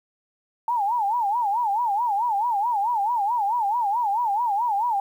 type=tone with vibrato; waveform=sine; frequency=880 Hz; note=A5; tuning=in tune; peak=-20 dBFS; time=0.68-5 s; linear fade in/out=2 ms; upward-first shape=sine; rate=4.6 Hz; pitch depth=190 cents each way; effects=9-bit